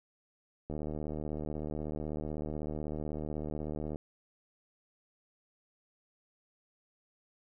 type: click train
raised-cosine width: 2 ms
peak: -25 dBFS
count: 249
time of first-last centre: 0.7-3.959 s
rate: 76.1 Hz
effects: none